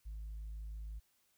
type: tone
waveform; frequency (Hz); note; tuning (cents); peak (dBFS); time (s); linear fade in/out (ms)
sine; 53.2; G#1; +42; -40; 0.05-1; 20
effects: tanh soft clip ceiling -40 dBFS + white hiss -75 dBFS RMS until 1.37 s